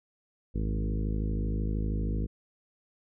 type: harmonic tone with a mistuned harmonic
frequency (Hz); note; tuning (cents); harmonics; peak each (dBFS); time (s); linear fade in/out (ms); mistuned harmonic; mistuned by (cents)
52.9; G#1; +33; 1 / 2 / 3 / 4 / 5 / 6 / 7 / 8 / 9; -29 / -35 / -37 / -37 / -42 / -42 / -47 / -47 / -47; 0.54-2.27; 20; 2; -27
effects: none